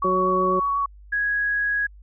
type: tone with vibrato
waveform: sine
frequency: 1122 Hz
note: C#6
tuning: 21 cents sharp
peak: -20 dBFS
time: 0.02-0.86 s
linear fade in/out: 5 ms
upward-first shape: triangle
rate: 8.2 Hz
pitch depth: 11 cents each way
type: harmonic tone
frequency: 185 Hz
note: F#3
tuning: in tune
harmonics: 1 / 2 / 3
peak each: -28 / -23 / -27 dBFS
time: 0.04-0.6 s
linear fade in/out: 10 ms
type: tone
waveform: sine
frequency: 1661.2 Hz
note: G#6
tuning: in tune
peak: -20 dBFS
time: 1.12-1.87 s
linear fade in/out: 10 ms
effects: added 50 Hz sine -43 dBFS peak until 2.02 s